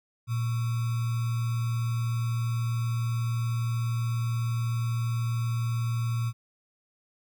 sine tone with sample-and-hold, 116.54 Hz, A#2, in tune, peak -25 dBFS, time 0.27-6.33 s, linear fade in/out 50 ms, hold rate 1225 Hz, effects none

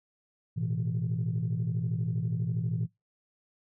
sine chord, A suspended second, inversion none, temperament equal with one note detuned, 111.09 / 123.47 / 164.81 Hz, A2 / B2 / E3, +17 / 0 / 0 cents, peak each -31 dBFS, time 0.56-2.87 s, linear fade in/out 20 ms, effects noise-tail reverb RT60 0.2 s tail -22 dB re dry + tanh soft clip ceiling -22 dBFS

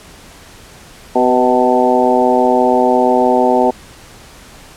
harmonic tone with a mistuned harmonic, 126 Hz, B2, 35 cents sharp, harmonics 2 / 3 / 4 / 5 / 6 / 7, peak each -16 / -16 / -16 / -16 / -16 / -16 dBFS, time 1.15-3.71 s, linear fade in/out 10 ms, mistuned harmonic 4, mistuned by -31 cents, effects pink hiss -39 dBFS RMS until 4.76 s + low-pass 11000 Hz 12 dB/octave

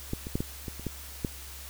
clicks, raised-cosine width 3 ms, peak -17 / -24 / -15 / -17 / -23 / -30 / -18 / -15 dBFS, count 8, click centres 0.134 / 0.269 / 0.355 / 0.405 / 0.682 / 0.796 / 0.867 / 1.248 s, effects added 68 Hz sine -45 dBFS peak until 1.69 s + white hiss -45 dBFS RMS until 1.69 s

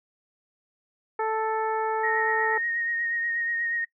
harmonic tone, 440 Hz, A4, in tune, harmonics 1 / 2 / 3 / 4 / 5, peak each -27 / -27 / -33 / -37 / -43 dBFS, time 1.19-2.58 s, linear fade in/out 5 ms
sine tone with vibrato, 1864.7 Hz, A#6, in tune, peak -26 dBFS, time 2.03-3.85 s, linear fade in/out 10 ms, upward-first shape triangle, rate 8.3 Hz, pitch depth 25 cents each way
effects noise-tail reverb RT60 0.1 s tail -17 dB re dry

